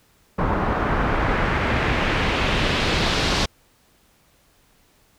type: noise with low-pass filter sweep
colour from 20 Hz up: pink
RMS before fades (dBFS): -21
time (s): 0.38-3.46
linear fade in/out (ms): 10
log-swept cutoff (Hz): 1100 to 4800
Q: 1.4
effects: pink hiss -59 dBFS RMS until 5.18 s